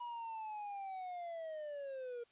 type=linear sweep; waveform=triangle; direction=down; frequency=970 to 467.6 Hz; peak=-40 dBFS; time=0-2.24 s; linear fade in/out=10 ms; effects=white hiss -71 dBFS RMS until 2.31 s + resampled to 8000 Hz